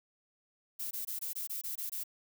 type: noise bursts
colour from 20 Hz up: violet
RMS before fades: -38 dBFS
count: 9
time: 0.79-2.038 s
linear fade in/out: 10 ms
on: 120 ms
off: 21 ms
effects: none